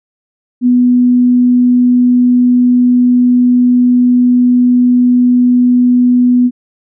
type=tone; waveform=sine; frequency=246.9 Hz; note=B3; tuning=in tune; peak=-5 dBFS; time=0.61-6.51 s; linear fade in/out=50 ms; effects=none